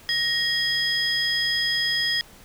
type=tone cluster; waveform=sine; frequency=1876 / 3294 / 5030 Hz; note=A#6 / G#7 / D#8; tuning=+11 / -15 / +18 cents; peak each=-24 dBFS; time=0.09-2.21 s; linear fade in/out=0 ms; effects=tanh soft clip ceiling -16 dBFS + pink hiss -49 dBFS RMS until 2.44 s